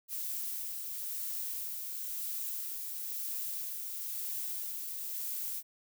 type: noise with tremolo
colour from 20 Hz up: violet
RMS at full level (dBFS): -37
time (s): 0.08-5.63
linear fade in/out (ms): 50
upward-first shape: sine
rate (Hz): 0.99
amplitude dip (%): 30
effects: none